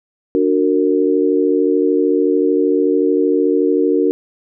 sine chord, D augmented, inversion none, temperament just, 293.7 / 367.1 / 458.9 Hz, D4 / F#4 / A#4, 0 / -14 / -27 cents, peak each -16 dBFS, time 0.35-4.11 s, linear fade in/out 0 ms, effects none

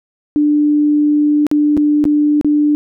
sine tone with dropouts, 296.5 Hz, D4, 17 cents sharp, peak -9 dBFS, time 0.36-2.75 s, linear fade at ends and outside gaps 0 ms, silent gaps 1.467-1.514 / 1.768-1.775 / 2.041-2.053 / 2.412-2.446 s, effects none

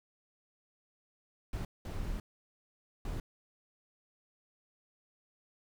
brown noise bursts at uneven times, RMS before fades -37 dBFS, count 3, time 1.53-1.65 / 1.85-2.2 / 3.05-3.2 s, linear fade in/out 2 ms, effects none

